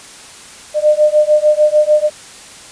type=beating tone pair; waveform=sine; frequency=601 / 607.7 Hz; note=D5 / D#5; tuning=+40 / -41 cents; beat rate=6.7 Hz; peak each=-11 dBFS; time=0.74-2.1 s; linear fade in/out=50 ms; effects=white hiss -36 dBFS RMS until 2.71 s + resampled to 22050 Hz